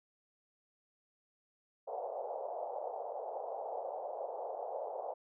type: band-pass noise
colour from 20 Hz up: white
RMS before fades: -41 dBFS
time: 1.87-5.14 s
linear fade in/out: 10 ms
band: 480 to 800 Hz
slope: 48 dB/octave
effects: none